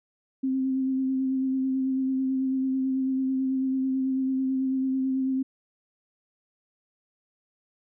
sine tone with vibrato, 263.6 Hz, C4, 13 cents sharp, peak -23 dBFS, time 0.43-5.43 s, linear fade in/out 10 ms, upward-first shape sine, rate 9.1 Hz, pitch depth 18 cents each way, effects none

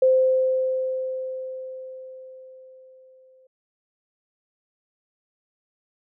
sine tone with exponential decay, 519 Hz, C5, 14 cents flat, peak -13 dBFS, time 0.02-3.47 s, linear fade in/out 5 ms, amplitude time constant 750 ms, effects none

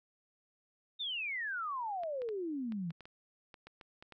sine exponential sweep, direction down, 3729 to 158 Hz, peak -35 dBFS, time 0.99-2.92 s, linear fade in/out 20 ms
clicks, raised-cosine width 0.3 ms, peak -35 dBFS, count 12, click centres 2.035 / 2.219 / 2.289 / 2.722 / 2.906 / 3.007 / 3.055 / 3.542 / 3.67 / 3.812 / 4.025 / 4.123 s
effects none

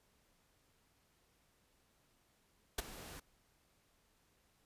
pink noise with ADSR envelope, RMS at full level -33 dBFS, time 2.78-3.2 s, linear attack 7 ms, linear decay 19 ms, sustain -18 dB, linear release 7 ms, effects pink hiss -74 dBFS RMS until 4.65 s + resampled to 32000 Hz

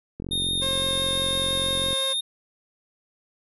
click train, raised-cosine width 3 ms, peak -21 dBFS, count 79, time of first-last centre 0.2-1.929 s, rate 45.1 Hz
square tone with vibrato, 3670 Hz, A#7, 28 cents flat, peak -24 dBFS, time 0.31-2.21 s, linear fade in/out 10 ms, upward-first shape triangle, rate 5.9 Hz, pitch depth 13 cents each way
sawtooth tone, 535 Hz, C5, 38 cents sharp, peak -25 dBFS, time 0.61-2.14 s, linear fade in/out 20 ms
effects resampled to 32000 Hz

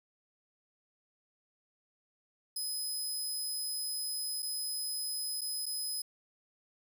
20% pulse tone with dropouts, 5050 Hz, D#8, 25 cents sharp, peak -29 dBFS, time 2.56-6.02 s, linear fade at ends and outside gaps 5 ms, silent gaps 4.423-4.427 / 5.41-5.415 / 5.658-5.663 s, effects none

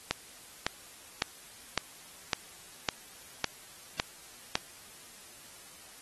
click train, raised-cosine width 0.2 ms, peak -9 dBFS, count 9, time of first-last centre 0.11-4.554 s, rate 1.8 Hz, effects white hiss -52 dBFS RMS until 6.01 s + AAC 32 kbps

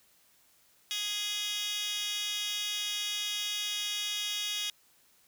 10% pulse tone with high-pass filter, 415.3 Hz, G#4, in tune, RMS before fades -34 dBFS, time 0.91-4.7 s, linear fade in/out 0 ms, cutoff 3600 Hz, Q 8.6, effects white hiss -65 dBFS RMS until 5.27 s

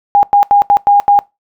sine tone bursts at uneven times, 813 Hz, G#5, 37 cents flat, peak -4 dBFS, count 6, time 0.15-0.23 / 0.33-0.43 / 0.51-0.62 / 0.7-0.77 / 0.87-1 / 1.08-1.19 s, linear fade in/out 0 ms, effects noise-tail reverb RT60 0.2 s tail -22 dB re dry

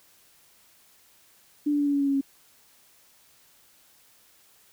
sine tone with pitch steps, 293.7 / 290.8 / 288 / 285.2 / 282.4 / 279.6 / 276.9 / 274.2 Hz, D4 / D4 / D4 / C#4 / C#4 / C#4 / C#4 / C#4, 0 / -17 / -34 / +49 / +32 / +15 / -2 / -19 cents, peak -21 dBFS, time 1.66-2.212 s, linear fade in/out 10 ms, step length 69 ms, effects white hiss -59 dBFS RMS until 4.72 s

